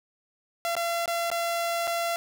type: tone with dropouts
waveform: sawtooth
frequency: 681 Hz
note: F5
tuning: 44 cents flat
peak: -22 dBFS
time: 0.65-2.16 s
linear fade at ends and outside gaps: 0 ms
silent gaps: 0.753-0.766 / 1.058-1.078 / 1.302-1.315 / 1.872-1.876 s
effects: none